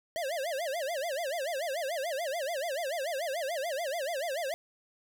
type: tone with vibrato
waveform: square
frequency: 606 Hz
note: D#5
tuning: 46 cents flat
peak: -32 dBFS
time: 0.16-4.54 s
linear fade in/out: 0 ms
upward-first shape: sine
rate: 6.9 Hz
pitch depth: 260 cents each way
effects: none